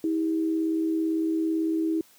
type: tone pair together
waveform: sine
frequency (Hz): 322.3 / 400.2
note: E4 / G4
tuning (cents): -39 / +36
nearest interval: major third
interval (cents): 375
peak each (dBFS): -23 / -34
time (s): 0.04-2.01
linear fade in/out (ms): 2
effects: white hiss -57 dBFS RMS until 2.18 s + high-pass 60 Hz 12 dB/octave